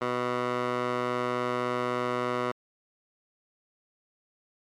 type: tone with band-pass filter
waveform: 15% pulse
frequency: 123.47 Hz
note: B2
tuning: in tune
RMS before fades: -29 dBFS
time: 0.01-2.52 s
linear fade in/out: 10 ms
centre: 970 Hz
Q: 1.1
effects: MP3 96 kbps